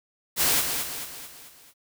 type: noise with echo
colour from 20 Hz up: white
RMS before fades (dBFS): -22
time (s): 0.36-0.64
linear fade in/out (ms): 50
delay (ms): 220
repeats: 5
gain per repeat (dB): -6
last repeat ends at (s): 1.74
effects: none